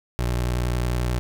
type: tone with vibrato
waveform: 25% pulse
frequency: 60.7 Hz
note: B1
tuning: 29 cents flat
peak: -18 dBFS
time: 0.19-1.19 s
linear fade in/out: 0 ms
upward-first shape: square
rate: 11 Hz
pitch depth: 25 cents each way
effects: none